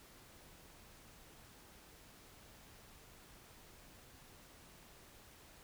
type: silence
effects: pink hiss -60 dBFS RMS until 5.63 s